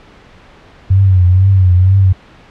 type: tone with vibrato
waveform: sine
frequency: 93.4 Hz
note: F#2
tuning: 17 cents sharp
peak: -5 dBFS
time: 0.9-2.13 s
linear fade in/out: 10 ms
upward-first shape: triangle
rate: 2.1 Hz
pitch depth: 91 cents each way
effects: pink hiss -41 dBFS RMS until 2.5 s + low-pass 3000 Hz 12 dB/octave